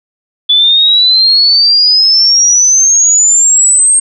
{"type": "exponential sweep", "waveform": "sine", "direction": "up", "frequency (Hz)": [3444, 8550], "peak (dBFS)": -4, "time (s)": [0.49, 4], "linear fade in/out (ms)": 10, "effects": []}